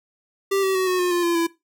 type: tone with pitch steps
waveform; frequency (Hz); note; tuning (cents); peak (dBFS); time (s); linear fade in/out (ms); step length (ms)
square; 392 / 383.3 / 374.7 / 366.4 / 358.2 / 350.2 / 342.4 / 334.8; G4 / G4 / F#4 / F#4 / F4 / F4 / F4 / E4; 0 / -39 / +22 / -17 / +44 / +5 / -34 / +27; -19; 0.51-1.47; 10; 120
effects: noise-tail reverb RT60 0.2 s tail -18 dB re dry